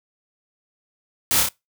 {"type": "noise with echo", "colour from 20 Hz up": "white", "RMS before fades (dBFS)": -20, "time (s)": [1.31, 1.4], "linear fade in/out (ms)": 0, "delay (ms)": 29, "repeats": 3, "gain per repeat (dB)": -2, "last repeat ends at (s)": 1.487, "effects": ["noise-tail reverb RT60 0.2 s tail -23 dB re dry"]}